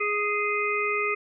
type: harmonic tone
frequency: 415.3 Hz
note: G#4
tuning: in tune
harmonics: 1 / 3 / 5 / 6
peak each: -29 / -29 / -29 / -29 dBFS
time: 0-1.15 s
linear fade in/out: 10 ms
effects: none